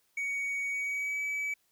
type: tone with pitch glide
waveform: triangle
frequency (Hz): 2243 to 2290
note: C#7 to D7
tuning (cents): +20 to -44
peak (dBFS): -29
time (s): 0.17-1.54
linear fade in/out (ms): 5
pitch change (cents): +36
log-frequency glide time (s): 0.7-1.22
effects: white hiss -72 dBFS RMS until 1.71 s